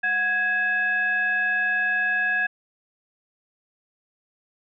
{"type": "tone with frequency modulation", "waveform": "sine", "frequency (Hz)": 1662, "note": "G#6", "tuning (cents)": 1, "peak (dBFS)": -20, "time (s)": [0.03, 2.47], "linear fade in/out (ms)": 10, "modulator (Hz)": 930, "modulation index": 0.5, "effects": []}